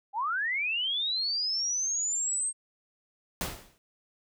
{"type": "linear sweep", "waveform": "sine", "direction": "up", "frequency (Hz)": [769, 8460], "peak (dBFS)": -27, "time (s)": [0.13, 2.53], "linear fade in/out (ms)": 50}
{"type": "noise with exponential decay", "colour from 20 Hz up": "pink", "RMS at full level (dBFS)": -29, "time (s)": [3.41, 3.78], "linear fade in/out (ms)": 0, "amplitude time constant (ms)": 79}
{"effects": []}